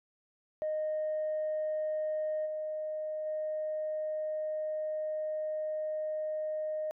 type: tone with level steps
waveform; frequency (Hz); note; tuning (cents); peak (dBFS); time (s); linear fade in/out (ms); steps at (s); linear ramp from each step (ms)
sine; 618; D#5; -12; -29 / -33 / -31; 0.62-6.91; 0; 2.45 / 3.25; 20
effects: tanh soft clip ceiling -27 dBFS